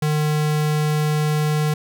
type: tone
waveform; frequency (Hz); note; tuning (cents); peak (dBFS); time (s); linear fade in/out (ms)
square; 151.7; D#3; -44; -18; 0.02-1.74; 5
effects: none